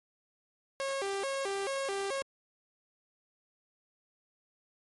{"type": "tone with vibrato", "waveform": "sawtooth", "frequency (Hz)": 463.5, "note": "A#4", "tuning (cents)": -10, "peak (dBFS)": -28, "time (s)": [0.8, 2.22], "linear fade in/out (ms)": 0, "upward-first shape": "square", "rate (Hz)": 2.3, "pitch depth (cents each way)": 280, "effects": ["MP3 48 kbps"]}